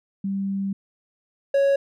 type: tone pair in turn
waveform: sine / triangle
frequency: 196 / 554.4 Hz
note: G3 / C#5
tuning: 0 / 0 cents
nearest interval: octave + tritone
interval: 1800 cents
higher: second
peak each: -23 / -14 dBFS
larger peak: second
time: 0.24-0.73 / 1.54-1.76 s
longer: first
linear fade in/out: 5 ms
effects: none